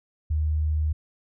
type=tone; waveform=sine; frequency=76.9 Hz; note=D#2; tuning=20 cents flat; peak=-21 dBFS; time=0.3-0.93 s; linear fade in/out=10 ms; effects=none